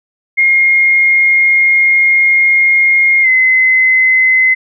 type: tone with pitch glide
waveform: sine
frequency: 2137 to 2045 Hz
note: C7 to C7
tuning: +36 to -40 cents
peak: -6 dBFS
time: 0.37-4.55 s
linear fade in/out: 20 ms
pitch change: -76 cents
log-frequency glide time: 3.22-3.28 s
effects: none